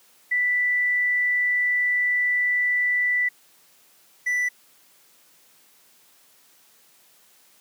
sine / triangle tone pair in turn, 1975.5 / 1975.5 Hz, B6 / B6, 0 / 0 cents, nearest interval unison, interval 0 cents, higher neither, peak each -19 dBFS, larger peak neither, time 0.31-3.29 / 4.26-4.49 s, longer first, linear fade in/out 10 ms, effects white hiss -57 dBFS RMS until 7.6 s + high-pass 150 Hz 12 dB/octave

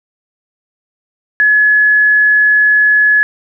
sine tone, 1700 Hz, G#6, 40 cents sharp, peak -6 dBFS, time 1.4-3.23 s, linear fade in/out 0 ms, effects none

